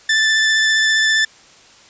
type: tone with vibrato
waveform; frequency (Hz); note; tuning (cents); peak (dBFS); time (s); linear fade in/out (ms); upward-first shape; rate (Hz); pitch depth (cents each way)
sawtooth; 1760; A6; 0; -9; 0.09-1.25; 5; triangle; 15; 16
effects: white hiss -46 dBFS RMS until 1.89 s + resampled to 16000 Hz